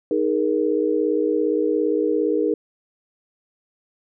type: chord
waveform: sine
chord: D# suspended fourth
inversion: none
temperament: equal with one note detuned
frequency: 311.1 / 415.3 / 472.7 Hz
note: D#4 / G#4 / A#4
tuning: 0 / 0 / +24 cents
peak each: -22 dBFS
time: 0.11-2.54 s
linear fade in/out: 2 ms
effects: none